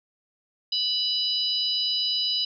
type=harmonic tone; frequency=988 Hz; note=B5; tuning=in tune; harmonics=3 / 4 / 5; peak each=-28 / -27 / -27 dBFS; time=0.72-2.45 s; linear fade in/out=5 ms; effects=none